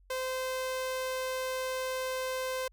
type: tone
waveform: sawtooth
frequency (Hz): 517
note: C5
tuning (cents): -21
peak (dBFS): -28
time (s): 0.1-2.68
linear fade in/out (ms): 5
effects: added 46 Hz sine -58 dBFS peak until 2.72 s